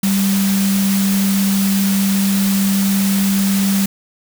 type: tone in noise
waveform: sine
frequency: 196 Hz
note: G3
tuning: in tune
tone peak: -13 dBFS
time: 0.03-3.86 s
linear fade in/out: 5 ms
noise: white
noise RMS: -23 dBFS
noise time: 0.03-3.86 s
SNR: +7 dB
effects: none